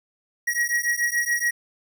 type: beating tone pair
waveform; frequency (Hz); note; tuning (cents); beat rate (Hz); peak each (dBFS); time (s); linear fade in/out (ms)
square; 1900 / 1907; A#6 / A#6; +33 / +39; 7; -25; 0.47-1.51; 10
effects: none